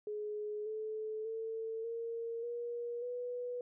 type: tone with pitch steps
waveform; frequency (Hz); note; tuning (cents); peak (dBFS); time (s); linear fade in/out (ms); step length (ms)
sine; 420.9 / 434 / 447.5 / 461.4 / 475.7 / 490.5; G#4 / A4 / A4 / A#4 / A#4 / B4; +23 / -24 / +29 / -18 / +35 / -12; -37; 0.07-3.61; 2; 590
effects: none